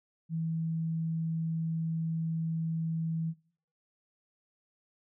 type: tone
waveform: sine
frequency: 162.7 Hz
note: E3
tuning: 22 cents flat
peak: -30 dBFS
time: 0.29-3.34 s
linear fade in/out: 50 ms
effects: noise-tail reverb RT60 0.5 s tail -18 dB re dry